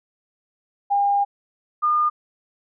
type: tone pair in turn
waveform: sine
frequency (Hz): 806 / 1213.9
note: G5 / D#6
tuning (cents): +48 / -43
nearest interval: perfect fifth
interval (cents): 709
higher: second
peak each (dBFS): -16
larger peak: neither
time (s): 0.9-1.25 / 1.82-2.1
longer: first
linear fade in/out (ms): 20
effects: none